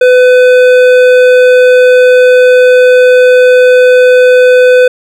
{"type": "tone with hard clipping", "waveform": "sine", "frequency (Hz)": 502, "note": "B4", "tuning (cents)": 28, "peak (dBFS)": -3, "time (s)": [0.01, 4.88], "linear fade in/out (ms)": 5, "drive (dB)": 11, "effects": []}